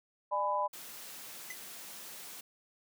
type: chord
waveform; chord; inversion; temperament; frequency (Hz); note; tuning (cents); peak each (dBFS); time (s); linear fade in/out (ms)
sine; G# diminished; second; just; 598 / 830.6 / 996.7; D5 / G#5 / B5; +31 / 0 / +16; -35 / -36 / -31; 0.31-0.68; 20
type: high-pass noise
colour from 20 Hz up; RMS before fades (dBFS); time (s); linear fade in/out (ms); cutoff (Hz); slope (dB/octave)
white; -47; 0.73-2.41; 5; 140; 24
type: tone with exponential decay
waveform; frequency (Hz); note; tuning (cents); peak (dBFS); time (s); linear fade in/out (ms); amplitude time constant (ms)
square; 2024; B6; +42; -38; 1.5-1.58; 5; 17
effects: none